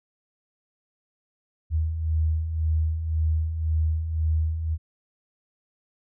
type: beating tone pair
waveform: sine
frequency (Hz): 77.78 / 79.68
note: D#2 / D#2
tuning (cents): 0 / +42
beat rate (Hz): 1.9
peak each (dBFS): -30 / -22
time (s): 1.7-4.78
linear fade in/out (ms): 50
effects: none